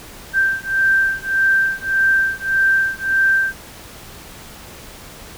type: beating tone pair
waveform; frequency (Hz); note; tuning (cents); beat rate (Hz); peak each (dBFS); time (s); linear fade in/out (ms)
sine; 1568 / 1569.7; G6 / G6; 0 / +2; 1.7; -17; 0.33-3.54; 50
effects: pink hiss -38 dBFS RMS until 5.37 s